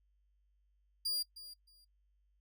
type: tone with echo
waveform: 40% pulse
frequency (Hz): 4801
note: D8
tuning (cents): +37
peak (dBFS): -31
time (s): 1.05-1.23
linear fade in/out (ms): 10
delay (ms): 310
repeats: 2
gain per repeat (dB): -15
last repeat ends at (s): 1.85
effects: noise-tail reverb RT60 0.1 s tail -21 dB re dry + added 50 Hz sine -70 dBFS peak until 2.4 s